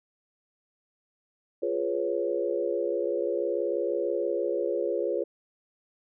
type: chord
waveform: sine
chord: C# dominant seventh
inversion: first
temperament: equal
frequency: 349.2 / 415.3 / 493.9 / 554.4 Hz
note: E#4 / G#4 / B4 / C#5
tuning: 0 / 0 / 0 / 0 cents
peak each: -31 dBFS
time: 1.62-5.24 s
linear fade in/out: 10 ms
effects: none